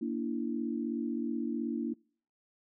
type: tone cluster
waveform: sine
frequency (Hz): 233.6 / 289.6 / 332.5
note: A#3 / D4 / E4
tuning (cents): +4 / -24 / +15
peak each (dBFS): -34 / -36 / -37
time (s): 0.01-1.94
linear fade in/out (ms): 10
effects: noise-tail reverb RT60 0.5 s tail -26 dB re dry